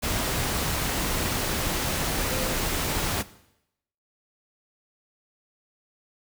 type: tone in noise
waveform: sine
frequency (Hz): 519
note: C5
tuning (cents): -14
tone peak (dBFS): -33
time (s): 2.31-2.54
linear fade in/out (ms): 20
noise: pink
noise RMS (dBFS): -27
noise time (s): 0.02-3.23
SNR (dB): -9
effects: noise-tail reverb RT60 0.8 s tail -17 dB re dry